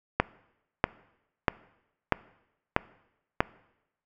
click train, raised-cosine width 0.5 ms, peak -5 dBFS, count 6, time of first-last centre 0.2-3.405 s, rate 1.56 Hz, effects noise-tail reverb RT60 0.9 s tail -21 dB re dry

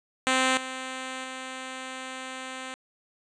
5% pulse tone with level steps, 260 Hz, C4, 11 cents flat, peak -10 / -22 / -24 dBFS, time 0.27-2.74 s, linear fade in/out 0 ms, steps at 0.57 / 1.24 s, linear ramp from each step 2 ms, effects resampled to 22050 Hz

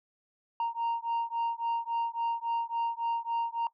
sine beating tone pair, 927 / 930.6 Hz, A#5 / A#5, -10 / -3 cents, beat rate 3.6 Hz, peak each -30 dBFS, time 0.6-3.67 s, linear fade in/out 2 ms, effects noise-tail reverb RT60 0.1 s tail -20 dB re dry + tanh soft clip ceiling -26 dBFS

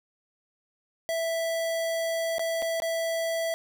square tone with dropouts, 659.3 Hz, E5, in tune, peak -27 dBFS, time 1.09-3.54 s, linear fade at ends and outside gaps 0 ms, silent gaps 2.383-2.394 / 2.621-2.625 / 2.801-2.821 s, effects none

